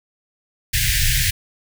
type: band-stop noise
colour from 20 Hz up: pink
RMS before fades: -18 dBFS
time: 0.73-1.31 s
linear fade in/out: 10 ms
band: 150 to 1600 Hz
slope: 96 dB/octave
effects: none